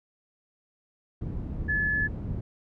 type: low-pass noise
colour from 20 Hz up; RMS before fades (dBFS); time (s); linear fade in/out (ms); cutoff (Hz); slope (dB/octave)
white; -33; 1.21-2.41; 5; 140; 12
type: tone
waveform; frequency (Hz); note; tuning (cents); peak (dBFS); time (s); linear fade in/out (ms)
sine; 1718; A6; -42; -24; 1.68-2.08; 20
effects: none